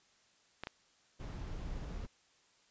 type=clicks; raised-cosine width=0.3 ms; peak=-24 dBFS; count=2; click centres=0.636 / 0.671 s
type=noise; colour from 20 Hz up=brown; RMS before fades=-42 dBFS; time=1.19-2.07 s; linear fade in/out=20 ms
effects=white hiss -69 dBFS RMS until 2.7 s + resampled to 16000 Hz